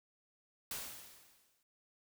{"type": "noise with exponential decay", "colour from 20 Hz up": "white", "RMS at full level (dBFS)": -40, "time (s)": [0.71, 1.63], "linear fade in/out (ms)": 2, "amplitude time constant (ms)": 200, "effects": []}